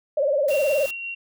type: tone with vibrato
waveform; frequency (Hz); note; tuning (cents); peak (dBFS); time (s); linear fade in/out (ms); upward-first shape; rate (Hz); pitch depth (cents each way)
sine; 572; D5; -46; -18; 0.17-0.86; 5; sine; 19; 130
type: noise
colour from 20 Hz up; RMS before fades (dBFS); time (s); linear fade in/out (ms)
white; -37; 0.48-0.91; 5
type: tone with tremolo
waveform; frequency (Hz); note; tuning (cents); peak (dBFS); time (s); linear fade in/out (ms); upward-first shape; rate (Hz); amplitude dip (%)
sine; 2747; F7; -29; -28; 0.5-1.15; 10; sine; 5.6; 25
effects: none